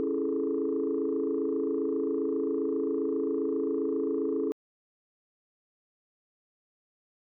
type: chord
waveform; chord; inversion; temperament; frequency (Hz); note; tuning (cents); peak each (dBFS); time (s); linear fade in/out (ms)
sine; A major seventh; first; just; 275 / 330 / 412.5 / 440; C#4 / E4 / G#4 / A4; -14 / +2 / -12 / 0; -31; 0-4.52; 0
effects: tanh soft clip ceiling -20 dBFS